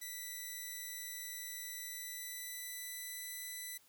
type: tone with pitch glide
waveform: 5% pulse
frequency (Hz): 1975.5 to 1992.7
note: B6 to B6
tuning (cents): 0 to +15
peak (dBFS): -33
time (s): 0.01-3.78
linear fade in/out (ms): 10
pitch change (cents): +15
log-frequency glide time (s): 1.7-3.34
effects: white hiss -67 dBFS RMS until 3.88 s